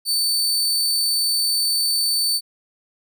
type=tone; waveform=sawtooth; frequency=4539 Hz; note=C#8; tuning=40 cents sharp; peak=-15 dBFS; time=0.05-2.41 s; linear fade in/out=50 ms; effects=none